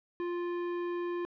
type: tone with tanh clipping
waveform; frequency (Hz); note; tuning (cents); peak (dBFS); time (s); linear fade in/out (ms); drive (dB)
sine; 349.2; F4; 0; -34; 0.2-1.25; 0; 16
effects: low-pass 3000 Hz 12 dB/octave